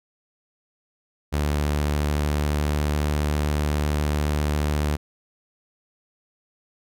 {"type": "tone with pitch glide", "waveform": "sawtooth", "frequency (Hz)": [73.7, 74.38], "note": ["D2", "D2"], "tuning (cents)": [7, 23], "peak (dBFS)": -17, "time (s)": [1.32, 4.97], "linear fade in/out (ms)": 20, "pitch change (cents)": 16, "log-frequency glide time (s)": [1.56, 3.13], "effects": []}